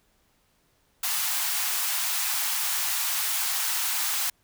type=high-pass noise; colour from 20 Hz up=white; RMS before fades=-27 dBFS; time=1.03-4.3 s; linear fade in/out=5 ms; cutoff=730 Hz; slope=48 dB/octave; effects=pink hiss -67 dBFS RMS until 4.43 s